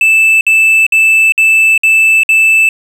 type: tone bursts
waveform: triangle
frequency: 2637 Hz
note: E7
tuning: in tune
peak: -3 dBFS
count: 6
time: 0.01-2.69 s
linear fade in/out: 2 ms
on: 400 ms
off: 56 ms
effects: none